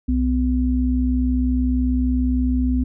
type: tone pair together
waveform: sine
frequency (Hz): 63.2 / 253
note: B1 / B3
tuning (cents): +41 / +42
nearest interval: 2 octaves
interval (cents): 2401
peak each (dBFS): -19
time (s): 0.08-2.84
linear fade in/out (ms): 10
effects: none